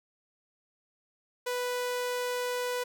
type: tone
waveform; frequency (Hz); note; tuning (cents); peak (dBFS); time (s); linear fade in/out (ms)
sawtooth; 493.9; B4; 0; -26; 1.46-2.84; 10
effects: none